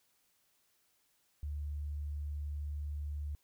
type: tone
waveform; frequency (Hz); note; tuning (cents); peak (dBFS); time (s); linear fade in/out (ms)
sine; 73.42; D2; 0; -36; 1.43-3.35; 0
effects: white hiss -74 dBFS RMS until 3.43 s